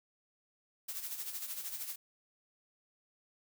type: noise with tremolo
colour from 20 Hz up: blue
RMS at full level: -39 dBFS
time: 0.88-1.96 s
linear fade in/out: 10 ms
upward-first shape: sine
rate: 13 Hz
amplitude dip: 60%
effects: none